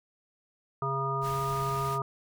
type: harmonic tone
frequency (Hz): 136.2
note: C#3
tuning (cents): -30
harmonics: 1 / 3 / 5 / 7 / 9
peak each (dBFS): -33 / -36 / -39 / -36 / -31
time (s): 0.82-2.02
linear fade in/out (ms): 2
type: band-stop noise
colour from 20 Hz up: pink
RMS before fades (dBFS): -43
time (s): 1.21-1.99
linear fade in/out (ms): 50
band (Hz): 220 to 1200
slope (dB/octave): 24
effects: none